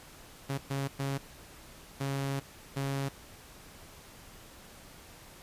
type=tone bursts at uneven times; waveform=sawtooth; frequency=137.6 Hz; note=C#3; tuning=12 cents flat; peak=-27 dBFS; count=5; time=0.49-0.58 / 0.7-0.88 / 0.99-1.18 / 2-2.4 / 2.76-3.09 s; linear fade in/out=10 ms; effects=pink hiss -52 dBFS RMS until 5.42 s + resampled to 32000 Hz

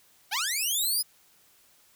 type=linear sweep; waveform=10% pulse; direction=up; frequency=704 to 5100 Hz; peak=-18 dBFS; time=0.31-1.03 s; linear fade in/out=20 ms; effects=white hiss -61 dBFS RMS until 1.95 s

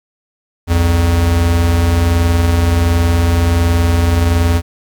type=tone pair together; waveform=square; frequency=63.83 / 85.2 Hz; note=C2 / F2; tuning=-42 / -42 cents; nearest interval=perfect fourth; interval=500 cents; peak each=-19 / -11 dBFS; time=0.67-4.62 s; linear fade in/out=50 ms; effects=8-bit

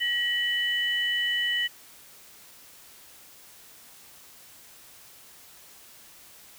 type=tone pair together; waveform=sine; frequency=1912 / 2985 Hz; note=A#6 / F#7; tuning=+43 / +15 cents; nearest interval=minor sixth; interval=772 cents; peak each=-26 dBFS; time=0-1.68 s; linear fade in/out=20 ms; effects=tanh soft clip ceiling -16 dBFS + white hiss -51 dBFS RMS until 6.58 s

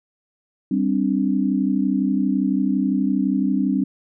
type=chord; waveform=sine; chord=G suspended fourth; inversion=none; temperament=equal; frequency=196 / 261.6 / 293.7 Hz; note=G3 / C4 / D4; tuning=0 / 0 / 0 cents; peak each=-21 / -21 / -23 dBFS; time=0.71-3.84 s; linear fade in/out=5 ms; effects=none

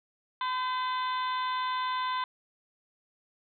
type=harmonic tone with a mistuned harmonic; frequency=508 Hz; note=B4; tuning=49 cents sharp; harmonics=2 / 3 / 4 / 5 / 6 / 7 / 8; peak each=-29 / -39 / -42 / -48 / -46 / -40 / -49 dBFS; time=0.41-2.24 s; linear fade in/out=2 ms; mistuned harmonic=3; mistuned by=+22 cents; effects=none

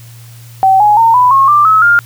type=tone with pitch steps; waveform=sine; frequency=767 / 836.4 / 912.1 / 994.7 / 1084.7 / 1182.9 / 1289.9 / 1406.7 Hz; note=G5 / G#5 / A#5 / B5 / C#6 / D6 / E6 / F6; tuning=-38 / +12 / -38 / +12 / -38 / +12 / -38 / +12 cents; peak=-4 dBFS; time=0.63-1.99 s; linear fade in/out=0 ms; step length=170 ms; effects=added 117 Hz sine -32 dBFS peak until 2.05 s + white hiss -41 dBFS RMS until 2.05 s

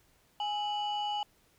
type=tone pair together; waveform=sine; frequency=830.6 / 2957 Hz; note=G#5 / F#7; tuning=0 / -2 cents; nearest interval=octave + minor seventh; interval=2198 cents; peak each=-30 / -35 dBFS; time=0.4-1.23 s; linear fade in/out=2 ms; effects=tanh soft clip ceiling -27 dBFS + pink hiss -67 dBFS RMS until 1.58 s

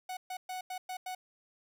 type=tone bursts at uneven times; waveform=45% pulse; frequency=740 Hz; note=F#5; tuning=in tune; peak=-37 dBFS; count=6; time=0.09-0.17 / 0.3-0.37 / 0.49-0.61 / 0.7-0.78 / 0.89-0.97 / 1.06-1.15 s; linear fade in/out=5 ms; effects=none

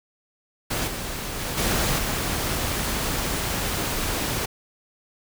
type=noise with level steps; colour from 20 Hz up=pink; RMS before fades=-26 / -31 / -29 / -23 / -26 dBFS; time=0.7-4.46 s; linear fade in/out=10 ms; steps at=0.87 / 1.39 / 1.57 / 1.98 s; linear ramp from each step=10 ms; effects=none

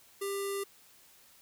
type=tone with low-pass filter; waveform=square; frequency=396.8 Hz; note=G4; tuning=21 cents sharp; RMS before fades=-35 dBFS; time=0.21-0.64 s; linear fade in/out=10 ms; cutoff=11000 Hz; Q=4.4; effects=white hiss -60 dBFS RMS until 1.41 s

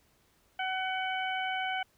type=harmonic tone; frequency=752 Hz; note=F#5; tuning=28 cents sharp; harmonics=1 / 2 / 3 / 4; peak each=-33 / -36 / -38 / -39 dBFS; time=0.59-1.83 s; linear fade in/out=5 ms; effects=pink hiss -68 dBFS RMS until 1.97 s

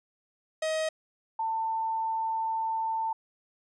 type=tone pair in turn; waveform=45% pulse / sine; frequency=632 / 893.8 Hz; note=D#5 / A5; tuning=+27 / +27 cents; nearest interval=tritone; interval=600 cents; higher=second; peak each=-27 dBFS; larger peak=neither; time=0.62-0.89 / 1.39-3.13 s; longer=second; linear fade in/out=5 ms; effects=resampled to 22050 Hz

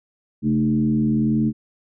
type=tone with frequency modulation; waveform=sine; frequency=220 Hz; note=A3; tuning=in tune; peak=-16 dBFS; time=0.42-1.53 s; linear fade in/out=50 ms; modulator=81.3 Hz; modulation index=0.92; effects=none

